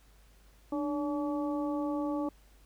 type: harmonic tone with a mistuned harmonic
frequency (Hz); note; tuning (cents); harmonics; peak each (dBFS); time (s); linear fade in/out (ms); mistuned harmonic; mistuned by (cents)
285.8; D4; -47; 1 / 2 / 3 / 4; -31 / -37 / -41 / -43; 0.72-2.29; 5; 1; +69
effects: added 50 Hz sine -58 dBFS peak until 2.65 s + pink hiss -65 dBFS RMS until 2.65 s